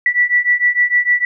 sine beating tone pair, 1954 / 1960.6 Hz, B6 / B6, -19 / -13 cents, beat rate 6.6 Hz, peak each -15 / -14 dBFS, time 0.06-1.25 s, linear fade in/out 2 ms, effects none

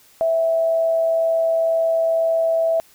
sine tone with amplitude modulation, 657 Hz, E5, 6 cents flat, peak -14 dBFS, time 0.21-2.8 s, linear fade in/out 0 ms, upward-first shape sine, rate 122 Hz, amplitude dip 30%, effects white hiss -52 dBFS RMS until 2.94 s

